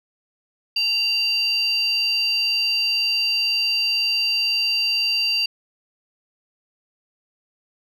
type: tone pair together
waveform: sine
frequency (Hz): 2776 / 4678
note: F7 / D8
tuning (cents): -11 / -8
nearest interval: major sixth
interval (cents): 903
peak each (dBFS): -21 / -19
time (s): 0.76-5.46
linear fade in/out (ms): 5
effects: tanh soft clip ceiling -13 dBFS